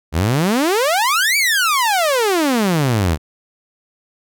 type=exponential two-way sweep; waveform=sawtooth; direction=up then down; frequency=72.4 to 2349 to 72.4 Hz; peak=-10 dBFS; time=0.12-3.18 s; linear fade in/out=50 ms; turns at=1.37 s; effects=none